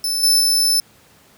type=tone with level steps; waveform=sawtooth; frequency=5274 Hz; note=E8; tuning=in tune; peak=-16 / -9 / -11 dBFS; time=0.04-0.8 s; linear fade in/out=2 ms; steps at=0.23 / 0.4 s; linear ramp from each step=5 ms; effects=pink hiss -51 dBFS RMS until 1.37 s + high-pass 80 Hz 12 dB/octave